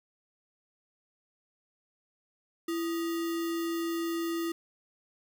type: tone with sample-and-hold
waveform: sine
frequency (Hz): 334.4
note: E4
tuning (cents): +25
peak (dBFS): -29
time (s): 2.68-4.52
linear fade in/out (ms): 5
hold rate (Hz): 1575
effects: none